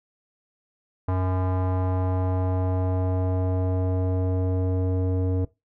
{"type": "tone with low-pass filter sweep", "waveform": "square", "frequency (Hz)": 92.5, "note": "F#2", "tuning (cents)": 0, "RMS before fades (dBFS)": -24, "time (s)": [1.08, 5.45], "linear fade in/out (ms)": 5, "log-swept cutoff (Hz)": [1000, 460], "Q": 1.9, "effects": ["noise-tail reverb RT60 0.2 s tail -18 dB re dry"]}